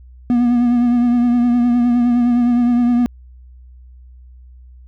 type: tone with vibrato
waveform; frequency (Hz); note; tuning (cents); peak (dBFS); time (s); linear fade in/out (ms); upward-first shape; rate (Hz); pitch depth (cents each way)
triangle; 241.5; B3; -39; -9; 0.3-3.06; 0; triangle; 9.7; 39
effects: added 62 Hz sine -38 dBFS peak until 4.87 s